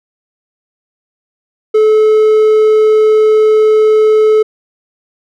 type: tone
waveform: triangle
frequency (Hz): 432.1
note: A4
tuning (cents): -31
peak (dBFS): -3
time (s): 1.74-4.43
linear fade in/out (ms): 10
effects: none